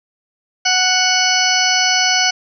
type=harmonic tone; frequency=740 Hz; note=F#5; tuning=in tune; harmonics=1 / 2 / 3 / 4 / 6 / 7 / 8; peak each=-20 / -20 / -20 / -20 / -20 / -20 / -20 dBFS; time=0.65-2.31 s; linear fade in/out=10 ms; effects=none